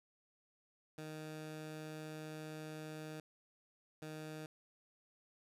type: tone bursts at uneven times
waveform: 15% pulse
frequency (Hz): 155.2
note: D#3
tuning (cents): -4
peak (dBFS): -39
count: 2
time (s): 0.98-3.2 / 4.02-4.46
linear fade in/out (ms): 2
effects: resampled to 32000 Hz